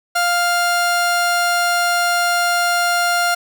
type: tone pair together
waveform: 45% pulse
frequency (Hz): 700 / 1400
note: F5 / F6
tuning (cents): +4 / +4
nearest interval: octave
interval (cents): 1200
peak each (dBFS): -18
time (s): 0.15-3.35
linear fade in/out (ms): 10
effects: none